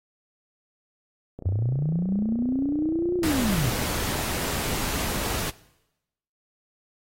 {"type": "click train", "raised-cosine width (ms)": 2, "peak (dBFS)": -23, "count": 85, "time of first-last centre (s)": [1.39, 4.19], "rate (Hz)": 30}
{"type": "linear two-way sweep", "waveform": "sine", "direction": "up then down", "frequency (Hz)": [86, 361.7, 106.1], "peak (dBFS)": -22, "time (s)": [1.45, 3.7], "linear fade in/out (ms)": 10, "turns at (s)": 3.17}
{"type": "noise", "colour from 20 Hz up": "pink", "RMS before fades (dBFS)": -29, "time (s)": [3.23, 5.5], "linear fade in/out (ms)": 2}
{"effects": ["noise-tail reverb RT60 0.9 s tail -20 dB re dry", "AAC 48 kbps"]}